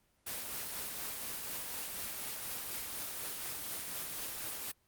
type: noise with tremolo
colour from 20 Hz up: white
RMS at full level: -39 dBFS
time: 0.26-4.72 s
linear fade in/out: 10 ms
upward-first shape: triangle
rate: 4.1 Hz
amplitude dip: 30%
effects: pink hiss -73 dBFS RMS until 4.87 s + Opus 24 kbps